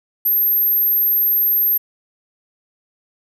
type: tone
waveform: sine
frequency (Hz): 12830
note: G9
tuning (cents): +39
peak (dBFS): -13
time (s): 0.25-1.78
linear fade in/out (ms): 10
effects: none